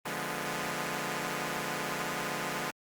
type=chord; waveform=5% pulse; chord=D diminished seventh; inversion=none; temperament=equal; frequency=146.83 / 174.61 / 207.7 / 246.9 Hz; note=D3 / F3 / Ab3 / Cb4; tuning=0 / 0 / 0 / 0 cents; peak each=-27 dBFS; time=0.05-2.71 s; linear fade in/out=10 ms; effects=Opus 24 kbps